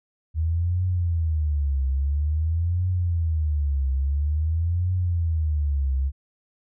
sine tone with vibrato, 78 Hz, D#2, 5 cents sharp, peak -20 dBFS, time 0.34-6.12 s, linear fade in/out 50 ms, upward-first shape triangle, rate 0.49 Hz, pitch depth 290 cents each way, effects none

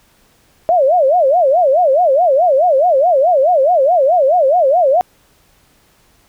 sine tone with vibrato, 619 Hz, D#5, 9 cents flat, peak -8 dBFS, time 0.69-5.01 s, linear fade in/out 0 ms, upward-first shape sine, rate 4.7 Hz, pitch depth 290 cents each way, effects pink hiss -53 dBFS RMS until 6.28 s

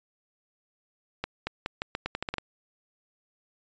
accelerating click train, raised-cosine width 0.3 ms, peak -14 dBFS, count 11, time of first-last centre 1.24-2.383 s, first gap 230 ms, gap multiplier 0.83, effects resampled to 16000 Hz

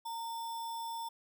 sine tone with sample-and-hold, 918 Hz, A#5, 27 cents flat, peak -37 dBFS, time 0.05-1.09 s, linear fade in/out 10 ms, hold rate 4410 Hz, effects none

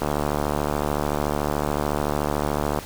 click train, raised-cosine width 1 ms, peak -9 dBFS, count 205, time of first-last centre 0.02-2.788 s, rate 73.7 Hz, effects pink hiss -38 dBFS RMS until 2.85 s

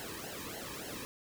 pink noise with flanger, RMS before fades -43 dBFS, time 0-1.05 s, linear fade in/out 0 ms, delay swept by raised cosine 0.82 to 1.45 ms, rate 3.5 Hz, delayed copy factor -0.95, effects none

